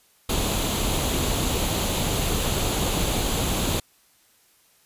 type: noise with comb filter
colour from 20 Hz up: pink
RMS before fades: -24 dBFS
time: 0.29-3.8 s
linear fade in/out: 5 ms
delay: 0.28 ms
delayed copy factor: +0.5
effects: white hiss -60 dBFS RMS until 4.85 s + resampled to 32000 Hz